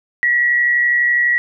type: tone with amplitude modulation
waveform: sine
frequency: 1924 Hz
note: B6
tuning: 46 cents flat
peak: -10 dBFS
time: 0.23-1.38 s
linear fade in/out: 0 ms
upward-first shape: sine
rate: 132 Hz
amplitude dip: 40%
effects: none